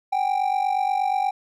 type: ring-modulated tone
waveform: triangle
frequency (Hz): 784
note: G5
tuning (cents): 0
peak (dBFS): -15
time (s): 0.12-1.31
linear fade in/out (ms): 10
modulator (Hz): 24.2
effects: none